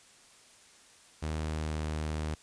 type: tone with pitch glide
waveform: sawtooth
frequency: 77.78 to 77.2 Hz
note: D#2 to D#2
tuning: 0 to -13 cents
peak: -28 dBFS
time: 1.22-2.35 s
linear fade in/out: 10 ms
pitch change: -13 cents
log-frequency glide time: 1.58-1.78 s
effects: white hiss -58 dBFS RMS until 2.42 s + resampled to 22050 Hz